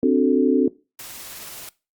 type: chord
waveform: sine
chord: D dominant seventh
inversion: third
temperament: equal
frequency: 261.6 / 293.7 / 370 / 440 Hz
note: C4 / D4 / F#4 / A4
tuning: 0 / 0 / 0 / 0 cents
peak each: -18 / -20 / -21 / -21 dBFS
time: 0.03-0.68 s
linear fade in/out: 2 ms
type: noise with tremolo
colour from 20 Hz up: white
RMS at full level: -36 dBFS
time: 0.99-1.69 s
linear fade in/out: 2 ms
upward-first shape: triangle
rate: 19 Hz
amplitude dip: 25%
effects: noise-tail reverb RT60 0.3 s tail -21 dB re dry + Opus 48 kbps